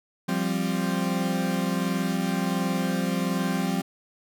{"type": "chord", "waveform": "40% pulse", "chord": "F suspended second", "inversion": "none", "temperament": "equal", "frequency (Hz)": [174.61, 196, 261.6], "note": ["F3", "G3", "C4"], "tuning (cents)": [0, 0, 0], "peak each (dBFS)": [-27, -27, -29], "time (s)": [0.28, 3.82], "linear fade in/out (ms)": 10, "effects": []}